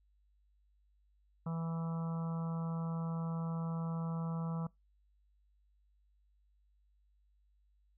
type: harmonic tone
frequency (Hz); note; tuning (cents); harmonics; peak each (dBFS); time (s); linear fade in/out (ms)
164.81; E3; 0; 1 / 3 / 4 / 5 / 6 / 7 / 8; -35 / -50 / -52 / -53 / -52 / -52 / -53; 1.46-4.67; 5
effects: noise-tail reverb RT60 0.2 s tail -24 dB re dry + added 50 Hz sine -68 dBFS peak until 7.97 s